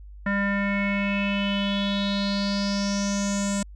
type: tone with low-pass filter sweep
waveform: square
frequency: 200 Hz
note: G3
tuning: 35 cents sharp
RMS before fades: -25 dBFS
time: 0.26-3.63 s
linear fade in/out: 5 ms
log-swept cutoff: 1700 to 7800 Hz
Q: 6.7
effects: added 50 Hz sine -40 dBFS peak until 3.75 s